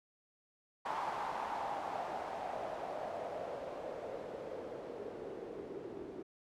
blue noise with low-pass filter sweep, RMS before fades -42 dBFS, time 0.85-6.23 s, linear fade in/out 10 ms, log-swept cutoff 950 to 370 Hz, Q 3.7, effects none

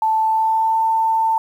sine tone with pitch glide, 880 to 893.8 Hz, A5 to A5, 0 to +27 cents, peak -14 dBFS, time 0.02-1.38 s, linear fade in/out 2 ms, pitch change +27 cents, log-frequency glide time 0.21-0.8 s, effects 8-bit

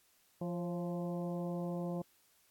harmonic tone with a mistuned harmonic, 173.3 Hz, F3, 13 cents flat, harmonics 1 / 2 / 3 / 4 / 5 / 6, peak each -37 / -43 / -43 / -48 / -53 / -55 dBFS, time 0.41-2.02 s, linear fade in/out 5 ms, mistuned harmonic 3, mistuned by +44 cents, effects white hiss -70 dBFS RMS until 2.5 s + AAC 64 kbps

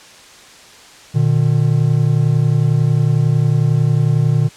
triangle tone pair together, 120 / 151.05 Hz, B2 / D3, -49 / +49 cents, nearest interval major third, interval 398 cents, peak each -12 dBFS, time 1.14-4.49 s, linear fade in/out 20 ms, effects white hiss -41 dBFS RMS until 4.56 s + low-pass 7000 Hz 12 dB/octave

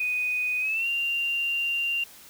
sine tone with pitch glide, 2489 to 2778 Hz, D#7 to F7, 0 to -10 cents, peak -24 dBFS, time 0-2.04 s, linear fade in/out 5 ms, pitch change +190 cents, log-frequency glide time 0.6-0.88 s, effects white hiss -49 dBFS RMS until 2.29 s

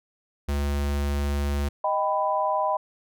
square tone, 71.4 Hz, D2, 48 cents flat, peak -24 dBFS, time 0.48-1.69 s, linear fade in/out 10 ms
sine chord, Eb augmented, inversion none, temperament equal with one note detuned, 622.3 / 784 / 995.2 Hz, Eb5 / G5 / B5, 0 / 0 / +13 cents, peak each -26 / -27 / -25 dBFS, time 1.84-2.77 s, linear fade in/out 5 ms
effects none

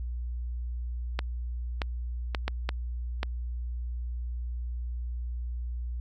clicks, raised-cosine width 0.3 ms, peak -13 dBFS, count 6, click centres 1.191 / 1.818 / 2.348 / 2.48 / 2.691 / 3.231 s, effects added 60 Hz sine -31 dBFS peak until 6 s

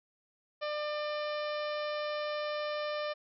harmonic tone with a mistuned harmonic, 598 Hz, D5, 31 cents sharp, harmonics 1 / 2 / 3 / 4 / 5 / 6 / 7 / 8 / 9, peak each -34 / -40 / -44 / -46 / -48 / -50 / -51 / -52 / -53 dBFS, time 0.61-3.14 s, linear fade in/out 20 ms, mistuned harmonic 7, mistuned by -17 cents, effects none

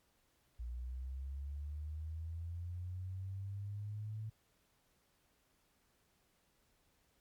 sine linear sweep, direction up, 58.27 to 110 Hz, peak -40 dBFS, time 0.59-4.3 s, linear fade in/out 10 ms, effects pink hiss -75 dBFS RMS until 7.2 s + MP3 96 kbps

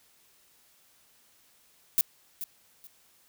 violet noise with echo, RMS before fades -22 dBFS, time 1.98-2.01 s, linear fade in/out 0 ms, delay 430 ms, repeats 2, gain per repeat -13 dB, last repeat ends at 2.87 s, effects white hiss -63 dBFS RMS until 3.28 s

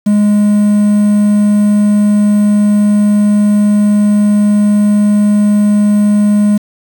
triangle tone with quantisation, 207.7 Hz, G#3, in tune, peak -4 dBFS, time 0.06-6.58 s, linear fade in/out 10 ms, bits 5, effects none

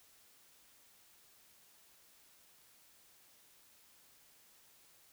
silence, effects white hiss -65 dBFS RMS until 5.12 s

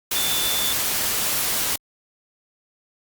sine tone in noise, 3520 Hz, A7, in tune, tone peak -25 dBFS, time 0.15-0.73 s, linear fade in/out 5 ms, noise white, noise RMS -23 dBFS, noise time 0.11-1.76 s, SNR -5 dB, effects Opus 48 kbps

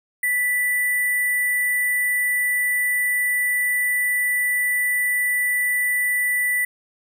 sine tone with sample-and-hold, 1975.5 Hz, B6, in tune, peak -18 dBFS, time 0.23-6.65 s, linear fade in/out 5 ms, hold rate 11025 Hz, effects none

